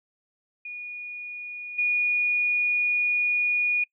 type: tone with level steps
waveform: sine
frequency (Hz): 2450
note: D#7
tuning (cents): -27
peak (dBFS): -33 / -20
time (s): 0.65-3.84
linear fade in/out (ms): 5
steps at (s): 1.78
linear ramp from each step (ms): 10
effects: noise-tail reverb RT60 0.1 s tail -25 dB re dry